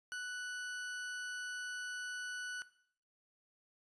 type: tone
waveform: 40% pulse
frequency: 1483 Hz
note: F#6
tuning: 4 cents sharp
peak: -39 dBFS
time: 0.12-2.62 s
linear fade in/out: 0 ms
effects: noise-tail reverb RT60 0.6 s tail -17 dB re dry + resampled to 22050 Hz